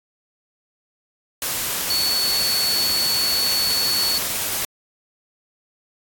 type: tone in noise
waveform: sine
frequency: 4431 Hz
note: C#8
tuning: 2 cents flat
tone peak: -19 dBFS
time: 1.9-4.18 s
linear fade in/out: 2 ms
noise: white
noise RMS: -24 dBFS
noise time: 1.42-4.65 s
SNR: +2 dB
effects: AAC 64 kbps